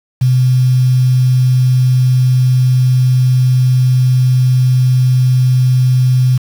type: tone with quantisation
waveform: sine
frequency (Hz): 127.5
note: C3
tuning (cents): -44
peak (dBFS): -7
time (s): 0.21-6.38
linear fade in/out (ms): 10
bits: 5
effects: none